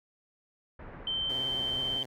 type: low-pass noise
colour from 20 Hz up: pink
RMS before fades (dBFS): -46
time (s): 0.79-1.99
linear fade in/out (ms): 5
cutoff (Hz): 1900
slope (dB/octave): 24
type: tone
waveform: sine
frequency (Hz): 3108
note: G7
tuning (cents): -16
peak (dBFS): -29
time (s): 1.07-2.03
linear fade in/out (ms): 2
type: tone with vibrato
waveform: 10% pulse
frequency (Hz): 130.81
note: C3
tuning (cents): 0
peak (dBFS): -33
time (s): 1.29-2.06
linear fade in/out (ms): 10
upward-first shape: square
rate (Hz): 18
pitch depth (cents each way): 87
effects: none